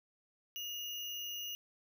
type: tone with sample-and-hold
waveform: sine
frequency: 2859 Hz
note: F7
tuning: 40 cents sharp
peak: -39 dBFS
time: 0.56-1.55 s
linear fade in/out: 0 ms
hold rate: 8820 Hz
effects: none